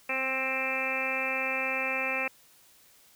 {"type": "harmonic tone with a mistuned harmonic", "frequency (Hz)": 263.4, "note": "C4", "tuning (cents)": 12, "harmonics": [1, 2, 3, 4, 5, 6, 7, 8, 9, 10], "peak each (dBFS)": [-42, -36, -39, -41, -40, -44, -38, -40, -32, -33], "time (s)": [0.09, 2.28], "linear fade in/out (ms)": 5, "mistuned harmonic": 1, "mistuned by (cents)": -16, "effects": ["white hiss -59 dBFS RMS until 3.15 s"]}